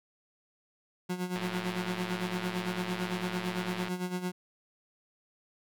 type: tone with tremolo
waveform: 30% pulse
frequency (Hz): 180.8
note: F#3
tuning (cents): -40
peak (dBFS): -27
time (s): 1.09-4.32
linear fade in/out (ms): 10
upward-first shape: sine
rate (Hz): 8.9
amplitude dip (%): 70
type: click train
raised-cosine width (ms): 0.3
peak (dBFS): -21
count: 281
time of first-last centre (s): 1.36-3.883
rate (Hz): 111
effects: none